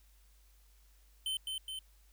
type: tone with echo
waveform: square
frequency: 3075 Hz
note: G7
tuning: 34 cents flat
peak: -34 dBFS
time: 1.26-1.37 s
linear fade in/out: 2 ms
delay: 210 ms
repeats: 2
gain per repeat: -3 dB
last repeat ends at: 1.79 s
effects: added 50 Hz sine -61 dBFS peak until 2.12 s + white hiss -70 dBFS RMS until 2.12 s